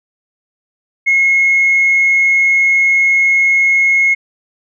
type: tone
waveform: sine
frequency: 2166 Hz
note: C#7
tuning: 41 cents flat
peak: -7 dBFS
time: 1.06-4.15 s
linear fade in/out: 20 ms
effects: tanh soft clip ceiling -4 dBFS